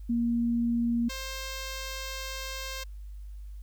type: tone pair in turn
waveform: sine / 5% pulse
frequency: 235.1 / 529.3 Hz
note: A#3 / C5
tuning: +15 / +20 cents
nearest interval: octave + major second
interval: 1405 cents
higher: second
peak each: -24 dBFS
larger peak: neither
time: 0.09-1.09 / 1.09-2.84 s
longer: second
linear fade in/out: 10 ms
effects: added 50 Hz sine -39 dBFS peak until 3.62 s + white hiss -69 dBFS RMS until 3.62 s